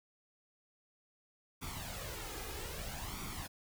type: noise with flanger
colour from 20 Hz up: pink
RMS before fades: -43 dBFS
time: 1.61-3.48 s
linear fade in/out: 20 ms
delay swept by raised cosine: 0.86 to 2.46 ms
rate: 0.62 Hz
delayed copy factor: +0.65
effects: none